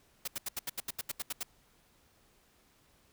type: noise bursts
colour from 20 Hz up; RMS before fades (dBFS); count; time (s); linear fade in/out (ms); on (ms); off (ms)
white; -36; 12; 0.25-1.432; 5; 27; 78
effects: pink hiss -67 dBFS RMS until 3.12 s